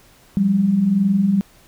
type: tone pair together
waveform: sine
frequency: 176.6 / 198.23 Hz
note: F3 / G3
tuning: +20 / +20 cents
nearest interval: major second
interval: 200 cents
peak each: -22 / -14 dBFS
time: 0.37-1.41 s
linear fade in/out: 0 ms
effects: pink hiss -51 dBFS RMS until 1.67 s